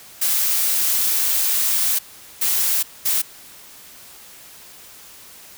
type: noise bursts at uneven times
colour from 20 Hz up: blue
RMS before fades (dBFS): -19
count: 3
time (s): 0.21-1.99 / 2.41-2.83 / 3.05-3.22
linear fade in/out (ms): 10
effects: white hiss -43 dBFS RMS until 5.57 s